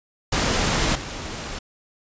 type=noise with level steps; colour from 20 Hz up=pink; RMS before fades=-21 / -32 dBFS; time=0.32-1.59 s; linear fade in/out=5 ms; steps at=0.95 s; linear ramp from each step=5 ms; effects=resampled to 16000 Hz